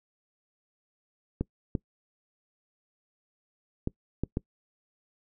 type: clicks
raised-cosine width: 3 ms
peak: -15 dBFS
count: 5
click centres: 1.41 / 1.752 / 3.874 / 4.236 / 4.371 s
effects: noise-tail reverb RT60 0.1 s tail -24 dB re dry